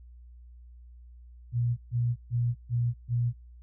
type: tone bursts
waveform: sine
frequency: 120 Hz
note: B2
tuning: 49 cents flat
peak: -24 dBFS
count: 5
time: 1.52-3.33 s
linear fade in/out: 50 ms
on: 250 ms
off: 140 ms
effects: noise-tail reverb RT60 0.3 s tail -24 dB re dry + added 60 Hz sine -47 dBFS peak until 3.62 s